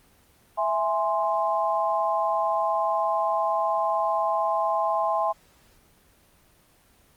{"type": "chord", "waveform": "sine", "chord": "E augmented", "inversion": "none", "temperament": "equal", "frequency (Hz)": [659.3, 830.6, 1046.5], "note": ["E5", "G#5", "B#5"], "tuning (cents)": [0, 0, 0], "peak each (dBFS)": -26, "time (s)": [0.57, 5.33], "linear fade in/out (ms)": 20, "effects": ["pink hiss -59 dBFS RMS until 7.16 s", "Opus 24 kbps"]}